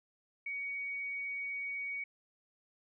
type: tone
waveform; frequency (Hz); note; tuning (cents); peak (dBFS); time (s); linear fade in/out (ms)
sine; 2246; C#7; +22; -36; 0.46-2.04; 5
effects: none